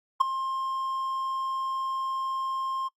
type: tone with ADSR envelope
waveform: triangle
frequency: 1061 Hz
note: C6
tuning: 24 cents sharp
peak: -12 dBFS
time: 0.2-2.89 s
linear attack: 12 ms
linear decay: 8 ms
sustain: -14 dB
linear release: 21 ms
effects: noise-tail reverb RT60 0.1 s tail -22 dB re dry + Opus 48 kbps